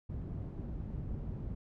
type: low-pass noise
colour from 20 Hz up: white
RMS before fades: -40 dBFS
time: 0.09-1.55 s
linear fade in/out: 10 ms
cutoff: 130 Hz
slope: 12 dB/octave
effects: none